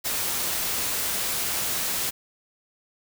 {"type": "noise", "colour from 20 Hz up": "white", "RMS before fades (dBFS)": -27, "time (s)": [0.04, 2.11], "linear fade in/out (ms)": 20, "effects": []}